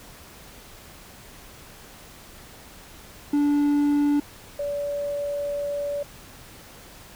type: tone pair in turn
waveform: triangle / sine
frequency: 290.2 / 575.1 Hz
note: D4 / D5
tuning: -21 / -36 cents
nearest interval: octave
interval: 1185 cents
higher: second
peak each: -16 / -25 dBFS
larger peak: first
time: 3.33-4.2 / 4.59-6.03 s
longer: second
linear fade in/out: 5 ms
effects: pink hiss -46 dBFS RMS until 7.15 s